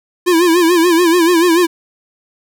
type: tone with vibrato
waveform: square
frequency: 342 Hz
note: F4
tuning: 36 cents flat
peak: -9 dBFS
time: 0.26-1.67 s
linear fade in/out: 20 ms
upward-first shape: sine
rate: 6.9 Hz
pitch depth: 100 cents each way
effects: none